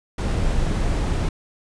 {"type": "noise", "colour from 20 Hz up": "brown", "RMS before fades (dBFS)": -21, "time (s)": [0.18, 1.29], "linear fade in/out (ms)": 5, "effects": ["resampled to 22050 Hz"]}